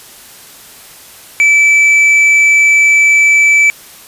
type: tone with hard clipping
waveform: sine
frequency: 2312 Hz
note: D7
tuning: 28 cents flat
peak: -6 dBFS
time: 1.4-3.7 s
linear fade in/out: 0 ms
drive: 4 dB
effects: white hiss -36 dBFS RMS until 4.07 s + resampled to 32000 Hz